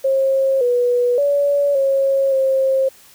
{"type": "tone with pitch steps", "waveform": "sine", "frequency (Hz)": [537, 488.3, 570, 544, 533], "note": ["C5", "B4", "C#5", "C#5", "C5"], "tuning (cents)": [45, -20, 48, -33, 32], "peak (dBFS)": -13, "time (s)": [0.04, 2.89], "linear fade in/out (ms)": 10, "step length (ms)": 570, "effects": ["white hiss -47 dBFS RMS until 3.14 s"]}